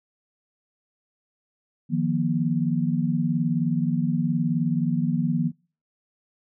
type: chord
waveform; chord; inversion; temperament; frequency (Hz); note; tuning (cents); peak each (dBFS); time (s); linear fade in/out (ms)
sine; Eb suspended second; none; equal with one note detuned; 155.56 / 174.61 / 238.8; Eb3 / F3 / Bb3; 0 / 0 / +42; -25; 1.89-5.52; 50
effects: noise-tail reverb RT60 0.4 s tail -26 dB re dry